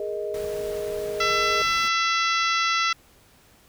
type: chord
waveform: sine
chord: Ab suspended second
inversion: none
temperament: just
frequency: 415.3 / 467.2 / 623 Hz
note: Ab4 / Bb4 / Eb5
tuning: 0 / +4 / +2 cents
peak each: -29 / -34 / -31 dBFS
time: 0-1.62 s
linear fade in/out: 2 ms
type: noise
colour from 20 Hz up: pink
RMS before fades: -41 dBFS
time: 0.34-1.88 s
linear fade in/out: 2 ms
type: harmonic tone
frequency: 670 Hz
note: E5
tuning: 28 cents sharp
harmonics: 2 / 3 / 4 / 5 / 6 / 7 / 8 / 9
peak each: -23 / -27 / -29 / -31 / -33 / -34 / -35 / -36 dBFS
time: 1.2-2.93 s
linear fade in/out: 5 ms
effects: pink hiss -56 dBFS RMS until 3.68 s